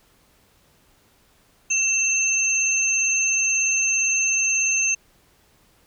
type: tone pair together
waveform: sine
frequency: 2672 / 6309 Hz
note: E7 / G8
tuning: +23 / +10 cents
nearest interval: octave + minor third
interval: 1487 cents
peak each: -22 / -20 dBFS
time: 1.7-4.95 s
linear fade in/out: 10 ms
effects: pink hiss -59 dBFS RMS until 5.86 s

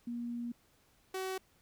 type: tone pair in turn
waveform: sine / sawtooth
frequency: 237.9 / 377.6 Hz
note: A#3 / F#4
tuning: +35 / +35 cents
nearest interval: minor sixth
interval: 800 cents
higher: second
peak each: -36 / -32 dBFS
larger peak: second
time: 0.07-0.52 / 1.14-1.38 s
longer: first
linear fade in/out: 5 ms
effects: pink hiss -69 dBFS RMS until 1.61 s

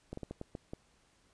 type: slowing click train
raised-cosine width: 2 ms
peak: -27 dBFS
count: 7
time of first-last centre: 0.13-0.735 s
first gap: 44 ms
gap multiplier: 1.33
effects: pink hiss -69 dBFS RMS until 1.33 s + resampled to 22050 Hz

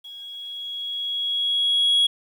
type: tone with level ramp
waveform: sine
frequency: 3326 Hz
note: G#7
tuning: 2 cents sharp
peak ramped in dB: -37 to -12 dBFS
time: 0.04-2.07 s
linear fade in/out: 10 ms
effects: tanh soft clip ceiling -14 dBFS + 9-bit

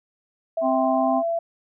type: tone with pitch glide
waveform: sine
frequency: 657 to 671.6 Hz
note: E5 to E5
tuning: -6 to +32 cents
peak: -21 dBFS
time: 0.57-1.39 s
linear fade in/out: 5 ms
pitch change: +38 cents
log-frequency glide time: 0.91-1.18 s
type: harmonic tone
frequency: 261.6 Hz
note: C4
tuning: in tune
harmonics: 1 / 3 / 4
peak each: -23 / -24 / -28 dBFS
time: 0.61-1.23 s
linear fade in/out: 50 ms
effects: none

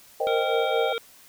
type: chord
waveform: sine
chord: C minor seventh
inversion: third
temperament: equal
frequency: 466.2 / 523.3 / 622.3 / 784 Hz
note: Bb4 / C5 / Eb5 / G5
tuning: 0 / 0 / 0 / 0 cents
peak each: -28 dBFS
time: 0.2-0.93 s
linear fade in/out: 5 ms
type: harmonic tone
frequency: 461.7 Hz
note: A#4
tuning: 17 cents flat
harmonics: 1 / 3 / 5 / 7 / 8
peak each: -28 / -33 / -35 / -36 / -37 dBFS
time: 0.27-0.98 s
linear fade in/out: 0 ms
effects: white hiss -52 dBFS RMS until 1.28 s

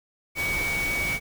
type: tone in noise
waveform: sine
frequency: 2251 Hz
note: C#7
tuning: 26 cents sharp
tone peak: -25 dBFS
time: 0.35-1.2 s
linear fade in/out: 50 ms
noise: pink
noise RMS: -32 dBFS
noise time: 0.35-1.2 s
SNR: +4 dB
effects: none

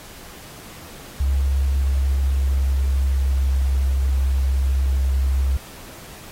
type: tone with pitch glide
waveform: sine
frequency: 68.1 to 66.74 Hz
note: C#2 to C2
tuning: -30 to +35 cents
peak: -16 dBFS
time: 1.2-5.57 s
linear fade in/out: 5 ms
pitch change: -35 cents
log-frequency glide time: 1.56-3.62 s
effects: pink hiss -41 dBFS RMS until 6.31 s + AAC 48 kbps

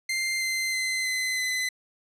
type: tone with pitch steps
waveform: sawtooth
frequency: 2093 / 2075 / 2057 / 2039 / 2022 Hz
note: C7 / C7 / C7 / C7 / B6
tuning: 0 / -15 / -30 / -45 / +40 cents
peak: -22 dBFS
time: 0.09-1.69 s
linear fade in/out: 5 ms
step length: 320 ms
effects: low-pass 11000 Hz 12 dB/octave

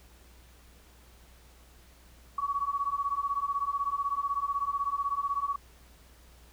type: beating tone pair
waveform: sine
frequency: 1120 / 1136 Hz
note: C#6 / C#6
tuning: +18 / +42 cents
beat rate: 16 Hz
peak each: -31 dBFS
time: 2.38-5.56 s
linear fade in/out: 5 ms
effects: added 60 Hz sine -55 dBFS peak until 6.52 s + pink hiss -59 dBFS RMS until 6.52 s

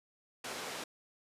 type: band-pass noise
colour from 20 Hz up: pink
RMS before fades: -42 dBFS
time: 0.44-0.84 s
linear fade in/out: 5 ms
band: 310 to 8600 Hz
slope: 12 dB/octave
effects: resampled to 32000 Hz

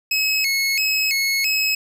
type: tone with vibrato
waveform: 25% pulse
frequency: 2367 Hz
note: D7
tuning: 13 cents sharp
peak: -14 dBFS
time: 0.11-1.75 s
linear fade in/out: 5 ms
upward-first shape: square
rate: 1.5 Hz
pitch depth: 140 cents each way
effects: none

